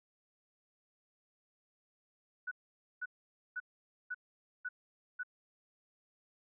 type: tone bursts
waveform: sine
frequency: 1480 Hz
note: F#6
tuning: in tune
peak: -36 dBFS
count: 6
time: 2.47-5.234 s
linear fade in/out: 10 ms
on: 44 ms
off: 500 ms
effects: none